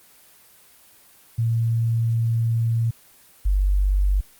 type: tone pair in turn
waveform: sine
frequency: 114.9 / 48.31 Hz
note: A#2 / G1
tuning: -25 / -25 cents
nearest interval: octave + minor third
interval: 1500 cents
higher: first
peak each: -18 / -16 dBFS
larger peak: second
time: 1.38-2.91 / 3.45-4.21 s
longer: first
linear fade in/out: 10 ms
effects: white hiss -52 dBFS RMS until 4.39 s + Opus 24 kbps